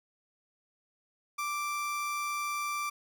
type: tone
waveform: 30% pulse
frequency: 1174.7 Hz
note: D6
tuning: in tune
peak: -29 dBFS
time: 1.38-2.9 s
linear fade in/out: 10 ms
effects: none